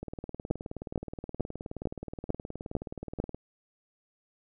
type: two click trains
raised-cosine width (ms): 2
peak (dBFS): -24 / -14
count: 64 / 7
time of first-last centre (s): 0.03-3.346 / 0.51-3.201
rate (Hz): 19 / 2.23
effects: none